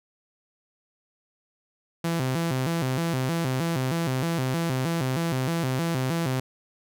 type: tone with vibrato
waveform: sawtooth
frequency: 147.4 Hz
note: D3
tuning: 7 cents sharp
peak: -20 dBFS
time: 2.04-6.4 s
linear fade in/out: 5 ms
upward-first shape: square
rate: 3.2 Hz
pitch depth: 220 cents each way
effects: none